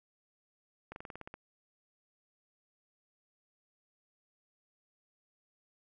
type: slowing click train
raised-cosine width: 0.5 ms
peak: -29 dBFS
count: 9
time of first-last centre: 0.92-1.341 s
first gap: 41 ms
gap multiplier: 1.07
effects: none